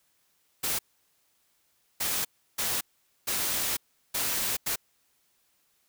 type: noise bursts at uneven times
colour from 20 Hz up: white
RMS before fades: -29 dBFS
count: 6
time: 0.63-0.79 / 2-2.25 / 2.58-2.81 / 3.27-3.77 / 4.14-4.57 / 4.66-4.76 s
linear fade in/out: 10 ms
effects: white hiss -70 dBFS RMS until 5.88 s